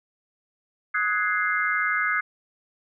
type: chord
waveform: sine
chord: Ab dominant seventh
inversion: second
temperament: equal with one note detuned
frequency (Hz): 1260.4 / 1480 / 1661.2 / 2093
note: Eb6 / Gb6 / Ab6 / C7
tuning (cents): +22 / 0 / 0 / 0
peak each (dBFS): -27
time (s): 0.94-2.21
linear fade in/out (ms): 10
effects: none